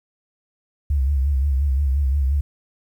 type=tone with vibrato; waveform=sine; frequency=68.9 Hz; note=C#2; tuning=10 cents flat; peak=-16 dBFS; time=0.9-2.41 s; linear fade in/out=5 ms; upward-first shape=sine; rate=5.7 Hz; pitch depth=100 cents each way; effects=9-bit